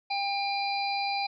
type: harmonic tone with a mistuned harmonic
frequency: 799 Hz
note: G5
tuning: 33 cents sharp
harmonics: 1 / 3 / 5 / 6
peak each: -29 / -34 / -36 / -37 dBFS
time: 0.1-1.27 s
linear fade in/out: 10 ms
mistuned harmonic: 5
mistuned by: +34 cents
effects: none